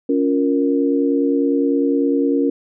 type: chord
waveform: sine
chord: Bb minor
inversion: first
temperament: just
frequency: 279.7 / 349.6 / 466.2 Hz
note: Db4 / F4 / Bb4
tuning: +16 / +2 / 0 cents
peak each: -16 / -22 / -20 dBFS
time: 0.09-2.5 s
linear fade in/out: 5 ms
effects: none